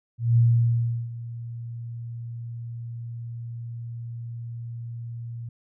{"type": "tone with ADSR envelope", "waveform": "sine", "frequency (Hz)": 117.3, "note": "A#2", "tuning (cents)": 11, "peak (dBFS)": -14, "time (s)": [0.18, 5.49], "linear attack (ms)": 190, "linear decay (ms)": 720, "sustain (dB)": -18, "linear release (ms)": 4, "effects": []}